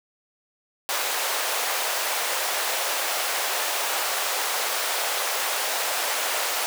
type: high-pass noise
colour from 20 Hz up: pink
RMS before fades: -26 dBFS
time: 0.89-6.66 s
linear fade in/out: 0 ms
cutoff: 540 Hz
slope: 24 dB/octave
effects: none